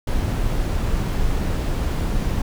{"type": "noise", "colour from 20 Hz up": "brown", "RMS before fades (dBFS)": -21, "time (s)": [0.07, 2.42], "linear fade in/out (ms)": 5, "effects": []}